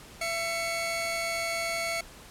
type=tone pair together; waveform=sawtooth; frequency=671.8 / 2217 Hz; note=E5 / C#7; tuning=+33 / 0 cents; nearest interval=octave + major sixth; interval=2067 cents; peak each=-28 / -28 dBFS; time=0.21-2.01 s; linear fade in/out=5 ms; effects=pink hiss -49 dBFS RMS until 2.3 s + low-pass 12000 Hz 12 dB/octave